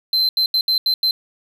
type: tone bursts at uneven times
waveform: triangle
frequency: 4092 Hz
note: C8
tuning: 39 cents flat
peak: -13 dBFS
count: 6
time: 0.13-0.29 / 0.37-0.46 / 0.54-0.61 / 0.68-0.78 / 0.86-0.94 / 1.03-1.11 s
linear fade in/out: 2 ms
effects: none